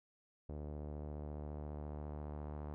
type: tone with low-pass filter sweep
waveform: sawtooth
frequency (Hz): 74.5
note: D2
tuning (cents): +25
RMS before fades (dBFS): -45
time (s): 0.49-2.74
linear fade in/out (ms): 0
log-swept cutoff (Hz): 560 to 920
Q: 1.4
effects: none